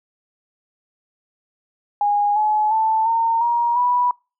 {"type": "tone with pitch steps", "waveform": "sine", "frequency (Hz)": [822, 851.5, 882, 913.6, 946.4, 980.4], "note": ["G#5", "G#5", "A5", "A#5", "A#5", "B5"], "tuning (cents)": [-18, 43, 4, -35, 26, -13], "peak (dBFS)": -15, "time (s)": [2.01, 4.11], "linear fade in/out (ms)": 2, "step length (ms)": 350, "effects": ["noise-tail reverb RT60 0.3 s tail -26 dB re dry"]}